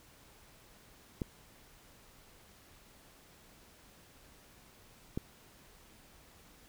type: clicks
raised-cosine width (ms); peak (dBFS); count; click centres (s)
3; -21; 2; 1.218 / 5.175
effects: pink hiss -60 dBFS RMS until 6.68 s